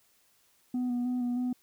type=tone with vibrato; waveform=sine; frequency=246.5 Hz; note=B3; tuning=3 cents flat; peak=-25 dBFS; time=0.74-1.53 s; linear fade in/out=5 ms; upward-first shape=square; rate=3.2 Hz; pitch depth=20 cents each way; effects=tanh soft clip ceiling -27 dBFS + white hiss -67 dBFS RMS until 1.62 s